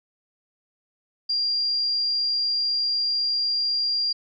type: tone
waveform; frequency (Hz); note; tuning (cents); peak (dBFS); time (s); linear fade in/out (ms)
sine; 4778; D8; +29; -21; 1.29-4.13; 10
effects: none